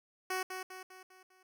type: tone with echo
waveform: 10% pulse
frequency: 372.8 Hz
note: F#4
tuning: 13 cents sharp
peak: -25 dBFS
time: 0.3-0.43 s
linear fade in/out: 5 ms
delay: 200 ms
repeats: 5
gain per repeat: -6 dB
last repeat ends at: 1.43 s
effects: none